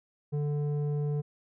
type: tone with low-pass filter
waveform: square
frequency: 146.83 Hz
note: D3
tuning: in tune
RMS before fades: -30 dBFS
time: 0.32-1.22 s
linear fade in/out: 20 ms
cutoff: 410 Hz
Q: 1.2
effects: none